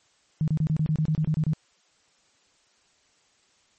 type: tone bursts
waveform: sine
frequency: 155.56 Hz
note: D#3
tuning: in tune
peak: -20 dBFS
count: 12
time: 0.41-1.534 s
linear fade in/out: 0 ms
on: 68 ms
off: 28 ms
effects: white hiss -64 dBFS RMS until 3.78 s + MP3 32 kbps